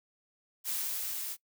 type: noise with level ramp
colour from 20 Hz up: blue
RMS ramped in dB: -33 to -38 dBFS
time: 0.64-1.37 s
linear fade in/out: 50 ms
effects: noise-tail reverb RT60 0.1 s tail -21 dB re dry